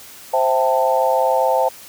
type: chord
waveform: sine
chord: A minor seventh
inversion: first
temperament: equal with one note detuned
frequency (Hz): 523.3 / 659.3 / 784 / 891.3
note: C5 / E5 / G5 / A5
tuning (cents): 0 / 0 / 0 / +22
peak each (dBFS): -18 / -20 / -21 / -19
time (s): 0.33-1.69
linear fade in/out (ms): 10
effects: white hiss -40 dBFS RMS until 1.88 s + high-pass 60 Hz 12 dB/octave